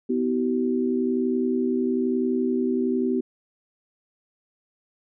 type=tone cluster; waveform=sine; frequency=249.3 / 320.6 / 381.7 Hz; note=B3 / E4 / G4; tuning=+16 / -48 / -46 cents; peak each=-23 / -30 / -25 dBFS; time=0.09-3.21 s; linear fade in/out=10 ms; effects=none